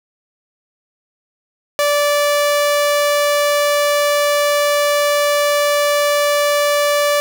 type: tone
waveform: sawtooth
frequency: 582 Hz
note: D5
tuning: 16 cents flat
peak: -9 dBFS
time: 1.79-7.2 s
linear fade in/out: 0 ms
effects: none